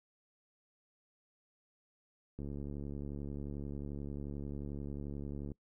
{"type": "click train", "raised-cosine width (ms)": 3, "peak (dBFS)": -30, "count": 224, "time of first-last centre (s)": [2.39, 5.518], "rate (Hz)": 71.3, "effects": ["noise-tail reverb RT60 0.1 s tail -23 dB re dry"]}